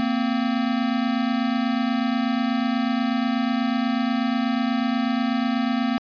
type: tone pair together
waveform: square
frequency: 230.1 / 258.3 Hz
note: A#3 / C4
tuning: -22 / -22 cents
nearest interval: major second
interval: 200 cents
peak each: -24 / -24 dBFS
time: 0-5.98 s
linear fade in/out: 0 ms
effects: resampled to 11025 Hz